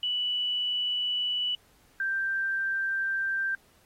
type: tone pair in turn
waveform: sine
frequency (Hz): 2960 / 1573.4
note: F#7 / G6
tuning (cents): 0 / +6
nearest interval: major seventh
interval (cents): 1094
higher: first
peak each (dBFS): -26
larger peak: neither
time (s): 0.03-1.55 / 2-3.55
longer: second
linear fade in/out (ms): 2
effects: pink hiss -63 dBFS RMS until 3.85 s + AAC 48 kbps